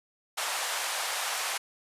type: band-pass noise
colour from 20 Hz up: pink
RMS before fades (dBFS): -32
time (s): 0.37-1.58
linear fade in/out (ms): 10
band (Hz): 680 to 12000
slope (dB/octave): 24
effects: resampled to 32000 Hz